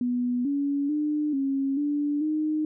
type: tone with pitch steps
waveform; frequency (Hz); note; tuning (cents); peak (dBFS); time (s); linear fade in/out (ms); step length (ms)
sine; 245.5 / 282.8 / 299.9 / 272.7 / 291.6 / 307.7; B3 / C#4 / D4 / C#4 / D4 / D#4; -10 / +35 / +36 / -28 / -12 / -19; -23; 0.01-2.65; 2; 440
effects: none